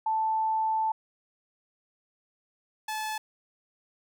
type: tone pair in turn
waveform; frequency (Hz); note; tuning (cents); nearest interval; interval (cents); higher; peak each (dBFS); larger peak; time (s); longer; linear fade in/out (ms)
sine / sawtooth; 880 / 864.9; A5 / A5; 0 / -30; unison; 30; first; -24 / -27; first; 0.06-0.92 / 2.88-3.18; first; 5
effects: none